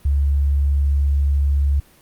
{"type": "tone", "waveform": "sine", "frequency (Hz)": 70.5, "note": "C#2", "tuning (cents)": 30, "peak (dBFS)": -14, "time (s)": [0.05, 1.8], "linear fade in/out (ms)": 5, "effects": ["pink hiss -51 dBFS RMS until 2.01 s", "Opus 32 kbps"]}